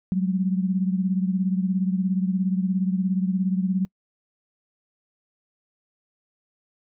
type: beating tone pair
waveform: sine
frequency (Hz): 185 / 202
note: F#3 / G#3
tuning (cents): 0 / -48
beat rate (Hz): 17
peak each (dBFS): -21 / -27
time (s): 0.12-3.85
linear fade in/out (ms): 0
effects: noise-tail reverb RT60 0.1 s tail -26 dB re dry